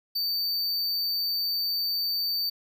square tone, 4588 Hz, D8, 41 cents flat, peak -26 dBFS, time 0.15-2.5 s, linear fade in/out 10 ms, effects none

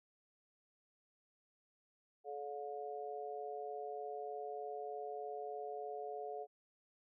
harmonic tone, 143.3 Hz, D3, 42 cents flat, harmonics 3 / 4 / 5, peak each -45 / -50 / -45 dBFS, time 2.24-6.47 s, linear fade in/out 50 ms, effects none

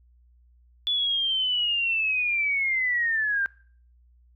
sine linear sweep, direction down, 3454 to 1568 Hz, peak -22 dBFS, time 0.87-3.46 s, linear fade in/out 0 ms, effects noise-tail reverb RT60 0.5 s tail -23 dB re dry + added 60 Hz sine -55 dBFS peak until 4.35 s

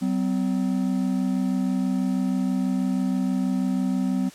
triangle tone pair together, 189.5 / 255.7 Hz, F#3 / C4, +42 / -40 cents, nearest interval perfect fourth, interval 518 cents, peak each -22 dBFS, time 0.01-4.3 s, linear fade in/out 20 ms, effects white hiss -47 dBFS RMS until 4.34 s + low-pass 9000 Hz 12 dB/octave

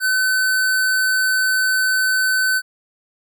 square tone, 1519 Hz, F#6, 45 cents sharp, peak -16 dBFS, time 0-2.62 s, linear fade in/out 50 ms, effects none

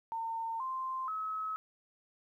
sine tone with pitch steps, 908 / 1045 / 1285 Hz, A#5 / C6 / E6, -46 / -2 / -45 cents, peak -34 dBFS, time 0.12-1.56 s, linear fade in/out 0 ms, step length 480 ms, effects 12-bit

